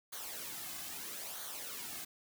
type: noise with flanger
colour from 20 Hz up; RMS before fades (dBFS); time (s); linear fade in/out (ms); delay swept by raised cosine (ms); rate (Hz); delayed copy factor
white; -44; 0.12-2.05; 10; 0.38 to 2.18; 0.77; -0.6
effects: none